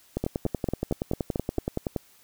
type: two click trains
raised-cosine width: 2 ms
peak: -13 / -13 dBFS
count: 7 / 20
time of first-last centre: 0.24-1.582 / 0.17-1.962 s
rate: 4.47 / 10.6 Hz
effects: white hiss -58 dBFS RMS until 2.23 s